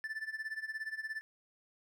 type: tone with tremolo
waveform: triangle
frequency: 1760 Hz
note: A6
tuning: in tune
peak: -33 dBFS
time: 0.04-1.21 s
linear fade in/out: 0 ms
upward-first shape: sine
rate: 17 Hz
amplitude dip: 85%
effects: none